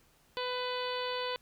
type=harmonic tone; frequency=499.1 Hz; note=B4; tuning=18 cents sharp; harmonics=1 / 2 / 3 / 4 / 5 / 6 / 7 / 8 / 9; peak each=-36 / -38 / -44 / -46 / -46 / -43 / -44 / -47 / -46 dBFS; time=0.37-1.36 s; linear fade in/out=0 ms; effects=pink hiss -66 dBFS RMS until 1.41 s